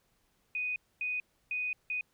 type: tone bursts at uneven times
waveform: sine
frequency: 2489 Hz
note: D#7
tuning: in tune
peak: -31 dBFS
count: 4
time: 0.55-0.76 / 1.01-1.2 / 1.51-1.73 / 1.9-2.01 s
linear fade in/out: 2 ms
effects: pink hiss -73 dBFS RMS until 2.13 s

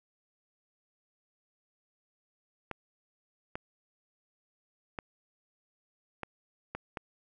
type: clicks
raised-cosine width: 0.5 ms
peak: -21 dBFS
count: 6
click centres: 2.713 / 3.555 / 4.988 / 6.233 / 6.75 / 6.972 s
effects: none

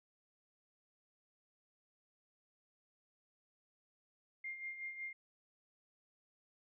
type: tone with tremolo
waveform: sine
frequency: 2114 Hz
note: C7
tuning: 17 cents sharp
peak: -40 dBFS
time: 4.44-5.13 s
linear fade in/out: 5 ms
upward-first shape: sine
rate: 5.4 Hz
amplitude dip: 60%
effects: none

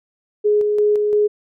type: tone with tremolo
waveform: sine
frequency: 418.2 Hz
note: G#4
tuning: 12 cents sharp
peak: -12 dBFS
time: 0.44-1.28 s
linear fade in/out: 20 ms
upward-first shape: square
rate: 2.9 Hz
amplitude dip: 30%
effects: none

